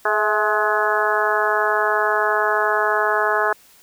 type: harmonic tone with a mistuned harmonic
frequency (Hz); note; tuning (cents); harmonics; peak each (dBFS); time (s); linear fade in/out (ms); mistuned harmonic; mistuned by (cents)
211.5; G#3; +32; 2 / 3 / 4 / 5 / 6 / 7 / 8; -24 / -24 / -24 / -24 / -24 / -24 / -24; 0.05-3.53; 5; 3; +41
effects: white hiss -51 dBFS RMS until 3.82 s